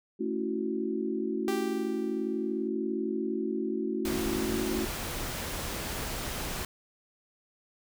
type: chord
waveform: sine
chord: F# minor seventh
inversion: first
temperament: equal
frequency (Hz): 220 / 277.2 / 329.6 / 370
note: A3 / C#4 / E4 / F#4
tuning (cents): 0 / 0 / 0 / 0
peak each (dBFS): -34 / -36 / -34 / -33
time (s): 0.19-4.86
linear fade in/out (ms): 20
type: tone with exponential decay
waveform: sawtooth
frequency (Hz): 392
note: G4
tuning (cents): 0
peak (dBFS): -25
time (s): 1.48-2.68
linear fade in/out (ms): 0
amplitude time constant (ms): 260
type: noise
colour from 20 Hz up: pink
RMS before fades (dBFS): -35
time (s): 4.05-6.65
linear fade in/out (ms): 2
effects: none